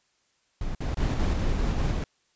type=noise bursts; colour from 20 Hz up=brown; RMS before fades=-29 dBFS; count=7; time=0.61-1.92 s; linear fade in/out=2 ms; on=140 ms; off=55 ms
type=noise; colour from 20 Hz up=brown; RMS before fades=-27 dBFS; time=0.97-2.04 s; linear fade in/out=2 ms
effects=white hiss -69 dBFS RMS until 2.35 s + resampled to 16000 Hz

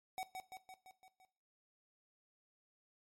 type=tone with echo; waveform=square; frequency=751 Hz; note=F#5; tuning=26 cents sharp; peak=-40 dBFS; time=0.18-0.23 s; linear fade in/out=0 ms; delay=170 ms; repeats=6; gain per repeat=-4 dB; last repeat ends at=1.25 s; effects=noise-tail reverb RT60 0.4 s tail -17 dB re dry + MP3 64 kbps

